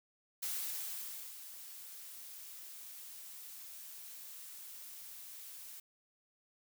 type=noise with ADSR envelope; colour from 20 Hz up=blue; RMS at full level=-38 dBFS; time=0.42-5.8 s; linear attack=12 ms; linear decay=910 ms; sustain=-12 dB; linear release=4 ms; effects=none